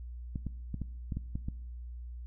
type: clicks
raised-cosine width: 5 ms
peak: -23 dBFS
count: 8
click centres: 0.358 / 0.467 / 0.743 / 0.817 / 1.122 / 1.17 / 1.355 / 1.485 s
effects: noise-tail reverb RT60 0.9 s tail -20 dB re dry + added 60 Hz sine -40 dBFS peak until 2.26 s